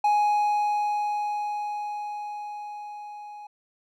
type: tone with level ramp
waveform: triangle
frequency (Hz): 833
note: G#5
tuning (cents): +5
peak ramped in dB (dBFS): -16 to -37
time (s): 0.04-3.47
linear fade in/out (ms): 5
effects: none